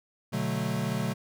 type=chord; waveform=square; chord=B minor seventh; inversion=none; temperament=equal; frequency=123.47 / 146.83 / 185 / 220 Hz; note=B2 / D3 / F#3 / A3; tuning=0 / 0 / 0 / 0 cents; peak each=-34 dBFS; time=0.32-1.14 s; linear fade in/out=20 ms; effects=none